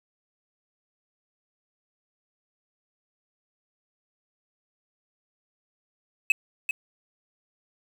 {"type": "tone with echo", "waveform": "triangle", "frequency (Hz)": 2575, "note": "E7", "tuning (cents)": -41, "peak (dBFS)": -14, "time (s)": [6.3, 6.32], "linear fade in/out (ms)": 2, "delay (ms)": 390, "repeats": 1, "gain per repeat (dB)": -8, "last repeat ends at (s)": 6.71, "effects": ["7-bit"]}